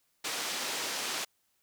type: band-pass noise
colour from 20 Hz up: white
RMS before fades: -35 dBFS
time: 0.24-1.25 s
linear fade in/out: 10 ms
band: 250 to 6100 Hz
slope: 12 dB/octave
effects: white hiss -74 dBFS RMS until 1.62 s